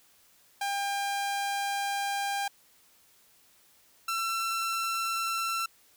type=tone pair in turn; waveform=sawtooth; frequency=800 / 1345.4 Hz; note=G5 / E6; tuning=+35 / +35 cents; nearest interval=major sixth; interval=900 cents; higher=second; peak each=-25 dBFS; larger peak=neither; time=0.61-2.48 / 4.08-5.66 s; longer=first; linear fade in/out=5 ms; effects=white hiss -62 dBFS RMS until 5.96 s